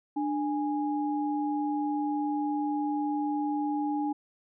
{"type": "tone pair together", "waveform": "sine", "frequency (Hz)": [296.1, 827], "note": ["D4", "G#5"], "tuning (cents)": [14, -8], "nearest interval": "octave + tritone", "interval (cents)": 1778, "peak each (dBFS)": [-28, -32], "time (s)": [0.16, 4.13], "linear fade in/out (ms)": 10, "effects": []}